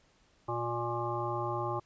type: harmonic tone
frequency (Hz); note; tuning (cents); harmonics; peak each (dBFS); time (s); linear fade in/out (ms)
118.6; A#2; +30; 1 / 3 / 5 / 7 / 9 / 10; -38 / -37 / -40 / -37 / -38 / -41; 0.48-1.8; 10
effects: pink hiss -67 dBFS RMS until 1.85 s + resampled to 16000 Hz